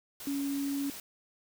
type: tone in noise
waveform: sine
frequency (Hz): 280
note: C#4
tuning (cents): +18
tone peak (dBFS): -30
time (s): 0.27-0.9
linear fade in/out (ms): 2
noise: white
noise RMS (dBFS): -44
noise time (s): 0.2-1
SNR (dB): +11
effects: none